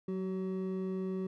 triangle tone pair together, 186.5 / 378.3 Hz, F#3 / F#4, +14 / +38 cents, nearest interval octave, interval 1224 cents, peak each -33 / -35 dBFS, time 0.08-1.27 s, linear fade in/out 5 ms, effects none

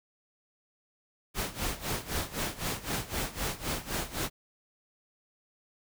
pink noise with tremolo, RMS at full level -31 dBFS, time 1.34-4.3 s, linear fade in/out 50 ms, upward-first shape sine, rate 3.9 Hz, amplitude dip 85%, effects none

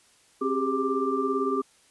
sine tone cluster, 267.5 / 389.9 / 407.7 / 1181 Hz, C4 / G4 / G#4 / D6, +38 / -9 / -32 / +9 cents, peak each -29 dBFS, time 0.41-1.62 s, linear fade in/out 10 ms, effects white hiss -60 dBFS RMS until 1.9 s + resampled to 24000 Hz

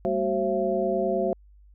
sine tone cluster, 199.5 / 229.1 / 375.8 / 534 / 674 Hz, G3 / A#3 / F#4 / C5 / E5, +31 / -30 / +27 / +35 / +38 cents, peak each -31 / -35 / -27 / -28 / -27 dBFS, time 0.05-1.33 s, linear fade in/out 0 ms, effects added 50 Hz sine -50 dBFS peak until 1.74 s

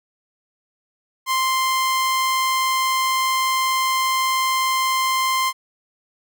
sawtooth tone, 1046.5 Hz, C6, in tune, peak -14 dBFS, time 1.26-5.53 s, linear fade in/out 50 ms, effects none

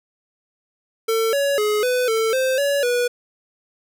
square tone with pitch steps, 450 / 562 / 421.6 / 499.9 / 446.1 / 521 / 566 / 487.2 Hz, A4 / C#5 / G#4 / B4 / A4 / C5 / C#5 / B4, +39 / +24 / +26 / +21 / +24 / -7 / +36 / -24 cents, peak -18 dBFS, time 1.08-3.08 s, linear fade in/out 10 ms, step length 250 ms, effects none

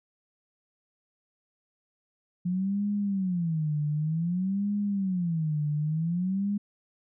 sine tone with vibrato, 174.61 Hz, F3, in tune, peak -25 dBFS, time 2.45-6.58 s, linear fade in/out 10 ms, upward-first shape sine, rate 0.54 Hz, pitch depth 280 cents each way, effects none

